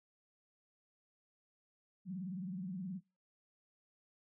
sine tone with vibrato, 185 Hz, F#3, in tune, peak -39 dBFS, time 2.05-3.01 s, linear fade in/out 50 ms, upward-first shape triangle, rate 19 Hz, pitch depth 170 cents each way, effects noise-tail reverb RT60 0.3 s tail -26 dB re dry

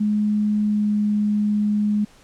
sine tone with pitch glide, 210 to 208.8 Hz, G#3 to G#3, +19 to +10 cents, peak -17 dBFS, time 0-2.05 s, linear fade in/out 10 ms, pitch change -9 cents, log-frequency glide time 0.63-0.93 s, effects pink hiss -52 dBFS RMS until 2.23 s + low-pass 9000 Hz 12 dB/octave

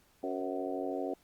harmonic tone with a mistuned harmonic, 92.9 Hz, F#2, 7 cents sharp, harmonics 3 / 4 / 5 / 6 / 7 / 8, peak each -38 / -39 / -40 / -41 / -41 / -42 dBFS, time 0.23-1.14 s, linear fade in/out 5 ms, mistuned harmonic 6, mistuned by -44 cents, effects pink hiss -67 dBFS RMS until 1.23 s + Opus 48 kbps

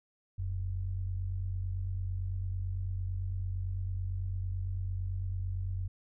sine tone pair together, 43.75 / 92.7 Hz, F1 / F#2, +4 / +4 cents, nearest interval octave + minor second, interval 1300 cents, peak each -37 / -33 dBFS, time 0.38-5.88 s, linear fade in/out 10 ms, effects none

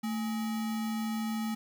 sine tone with sample-and-hold, 221.6 Hz, A3, 13 cents sharp, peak -30 dBFS, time 0.03-1.55 s, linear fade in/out 10 ms, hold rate 1050 Hz, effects none

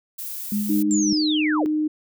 violet noise, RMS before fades -32 dBFS, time 0.18-0.83 s, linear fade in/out 10 ms
sine tone with tremolo, 207.7 Hz, G#3, in tune, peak -20 dBFS, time 0.52-1.13 s, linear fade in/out 2 ms, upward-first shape sine, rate 5.2 Hz, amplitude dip 40%
sine tone, 306.2 Hz, D#4, 28 cents flat, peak -19 dBFS, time 0.69-1.88 s, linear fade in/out 10 ms
sine linear sweep, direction down, 7459 to 242.9 Hz, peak -23 dBFS, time 0.91-1.66 s, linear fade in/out 0 ms
effects none

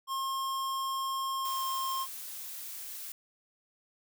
square tone with pitch glide, 1072 to 1063.4 Hz, C6 to C6, +42 to +28 cents, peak -32 dBFS, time 0.07-2.07 s, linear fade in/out 50 ms, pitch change -14 cents, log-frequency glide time 1.34-1.64 s
blue noise, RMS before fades -42 dBFS, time 1.45-3.12 s, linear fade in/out 2 ms
effects none

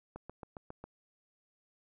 click train, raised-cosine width 1 ms, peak -30 dBFS, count 6, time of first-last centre 0.16-0.84 s, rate 7.35 Hz, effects none

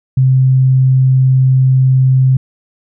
sine tone, 130.81 Hz, C3, in tune, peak -6 dBFS, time 0.17-2.37 s, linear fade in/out 5 ms, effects none

